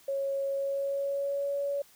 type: tone with pitch glide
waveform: sine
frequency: 550 to 564.5 Hz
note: C#5 to C#5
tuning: -14 to +31 cents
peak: -28 dBFS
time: 0.08-1.82 s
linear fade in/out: 5 ms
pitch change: +45 cents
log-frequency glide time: 0.48-1.6 s
effects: white hiss -59 dBFS RMS until 1.95 s